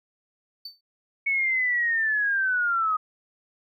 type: tone with exponential decay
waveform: triangle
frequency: 4543 Hz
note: C#8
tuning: 42 cents sharp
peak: -31 dBFS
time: 0.65-0.81 s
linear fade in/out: 5 ms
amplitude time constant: 33 ms
type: linear sweep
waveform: sine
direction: down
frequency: 2223 to 1244.5 Hz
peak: -21 dBFS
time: 1.26-2.97 s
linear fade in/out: 10 ms
effects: none